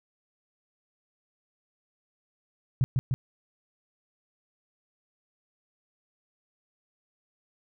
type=tone with echo; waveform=sine; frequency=128.7 Hz; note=C3; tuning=28 cents flat; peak=-19 dBFS; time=2.81-2.84 s; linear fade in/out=0 ms; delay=150 ms; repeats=2; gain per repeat=-2 dB; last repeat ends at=3.14 s; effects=none